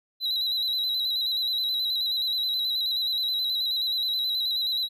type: tone with vibrato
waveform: triangle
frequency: 3944 Hz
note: B7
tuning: 3 cents flat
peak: -23 dBFS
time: 0.2-4.89 s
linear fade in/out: 50 ms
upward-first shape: square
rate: 9.4 Hz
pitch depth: 39 cents each way
effects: none